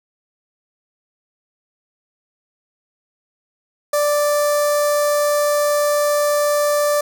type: tone with notch filter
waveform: sawtooth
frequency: 587.3 Hz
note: D5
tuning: in tune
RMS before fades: -17 dBFS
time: 3.93-7.01 s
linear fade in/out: 5 ms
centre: 2800 Hz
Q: 0.65
effects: none